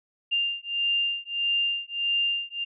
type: beating tone pair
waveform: sine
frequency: 2795 / 2796.6 Hz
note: F7 / F7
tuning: +1 / +2 cents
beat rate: 1.6 Hz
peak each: -27 dBFS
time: 0.31-2.65 s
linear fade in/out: 20 ms
effects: none